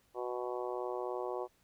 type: harmonic tone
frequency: 123.47 Hz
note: B2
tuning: in tune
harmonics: 3 / 4 / 5 / 6 / 7 / 8 / 9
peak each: -39 / -41 / -43 / -45 / -46 / -47 / -48 dBFS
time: 0.14-1.48 s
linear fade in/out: 50 ms
effects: pink hiss -71 dBFS RMS until 1.63 s